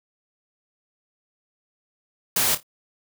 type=noise with echo; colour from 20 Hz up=white; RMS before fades=-21 dBFS; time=2.36-2.55 s; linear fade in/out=5 ms; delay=27 ms; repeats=3; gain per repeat=-12 dB; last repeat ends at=2.631 s; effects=none